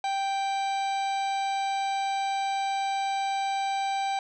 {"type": "harmonic tone with a mistuned harmonic", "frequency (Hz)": 784, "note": "G5", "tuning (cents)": 0, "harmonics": [1, 2, 3, 4, 5, 6, 7, 8, 10], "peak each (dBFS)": [-26, -42, -38, -45, -40, -49, -53, -52, -49], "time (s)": [0.04, 4.19], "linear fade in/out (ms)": 2, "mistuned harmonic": 7, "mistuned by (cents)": 77, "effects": []}